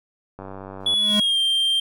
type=click train; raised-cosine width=1 ms; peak=-22 dBFS; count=54; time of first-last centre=0.39-0.939 s; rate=96.5 Hz
type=tone with exponential growth; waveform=square; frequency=209.4 Hz; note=G#3; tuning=15 cents sharp; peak=-19 dBFS; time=0.8-1.2 s; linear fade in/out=5 ms; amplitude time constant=86 ms
type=tone with pitch glide; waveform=triangle; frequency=3398 to 3170 Hz; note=G#7 to G7; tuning=+39 to +19 cents; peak=-16 dBFS; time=0.86-1.8 s; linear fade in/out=5 ms; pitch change=-120 cents; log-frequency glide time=1.05-1.39 s
effects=none